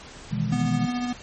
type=chord; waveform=sine; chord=E major seventh; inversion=second; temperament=equal; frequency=123.47 / 155.56 / 164.81 / 207.7 Hz; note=B2 / D#3 / E3 / G#3; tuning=0 / 0 / 0 / 0 cents; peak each=-28 dBFS; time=0.31-0.87 s; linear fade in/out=20 ms
type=tone with tremolo; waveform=square; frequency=245.3 Hz; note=B3; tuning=12 cents flat; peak=-24 dBFS; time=0.52-1.13 s; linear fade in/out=5 ms; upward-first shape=triangle; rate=14 Hz; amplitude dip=40%
effects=pink hiss -43 dBFS RMS until 1.22 s + MP3 32 kbps